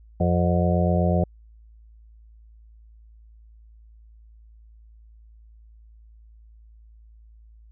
harmonic tone with a mistuned harmonic, 88 Hz, F2, 14 cents sharp, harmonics 1 / 2 / 4 / 5 / 6 / 7 / 8, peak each -22 / -22 / -31 / -32 / -29 / -27 / -30 dBFS, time 0.2-1.24 s, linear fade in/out 5 ms, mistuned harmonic 8, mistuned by +62 cents, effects added 55 Hz sine -47 dBFS peak until 7.71 s

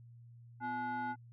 sine tone with frequency modulation, 852 Hz, G#5, 44 cents sharp, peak -34 dBFS, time 0.6-1.16 s, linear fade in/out 50 ms, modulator 601 Hz, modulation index 0.89, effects tanh soft clip ceiling -32 dBFS + added 118 Hz sine -53 dBFS peak until 1.32 s

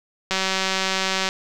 click train, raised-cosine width 0.2 ms, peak -5 dBFS, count 187, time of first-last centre 0.31-1.289 s, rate 190 Hz, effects none

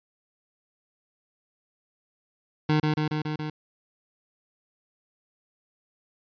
25% pulse tone with echo, 153 Hz, D#3, 29 cents flat, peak -16 dBFS, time 2.69-2.8 s, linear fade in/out 5 ms, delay 140 ms, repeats 5, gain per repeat -2 dB, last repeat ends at 3.5 s, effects resampled to 11025 Hz

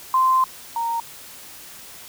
sine tone pair in turn, 1040 / 926.5 Hz, C6 / A#5, -11 / -11 cents, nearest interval major second, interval 200 cents, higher first, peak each -14 / -21 dBFS, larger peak first, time 0.14-0.44 / 0.76-1 s, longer first, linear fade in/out 2 ms, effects white hiss -41 dBFS RMS until 2.08 s

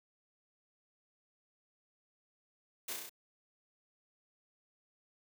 white noise with echo, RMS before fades -40 dBFS, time 2.88-2.93 s, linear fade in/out 5 ms, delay 33 ms, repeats 5, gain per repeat -2 dB, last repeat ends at 3.095 s, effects high-pass 200 Hz 12 dB/octave

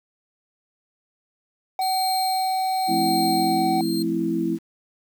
triangle tone, 756 Hz, F#5, 37 cents sharp, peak -19 dBFS, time 1.79-3.81 s, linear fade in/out 2 ms
sawtooth tone with tremolo, 4186 Hz, C8, in tune, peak -23 dBFS, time 1.81-4.03 s, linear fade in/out 10 ms, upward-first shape sine, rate 0.9 Hz, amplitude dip 60%
sine chord, F major seventh, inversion none, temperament equal, 174.61 / 220 / 261.6 / 329.6 Hz, F3 / A3 / C4 / E4, 0 / 0 / 0 / 0 cents, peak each -29 / -28 / -29 / -23 dBFS, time 2.87-4.59 s, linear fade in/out 50 ms
effects 8-bit

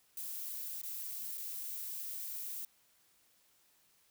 violet noise with dropouts, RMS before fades -42 dBFS, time 0.17-2.65 s, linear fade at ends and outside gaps 2 ms, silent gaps 0.816-0.833 / 1.374-1.378 s, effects white hiss -70 dBFS RMS until 4.1 s

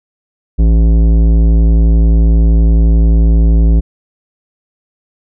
sine tone with tanh clipping, 55.5 Hz, A1, 16 cents sharp, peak -7 dBFS, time 0.58-3.81 s, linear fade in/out 20 ms, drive 14 dB, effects none

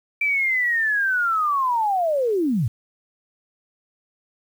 sine linear sweep, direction down, 2349 to 96.2 Hz, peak -18 dBFS, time 0.21-2.68 s, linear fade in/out 5 ms, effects 8-bit

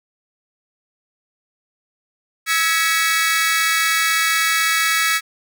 sawtooth tone cluster, 1304 / 1668 / 1938 / 2242 Hz, E6 / G#6 / B6 / C#7, -19 / +7 / -33 / +19 cents, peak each -18 dBFS, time 2.46-5.21 s, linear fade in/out 50 ms, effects none

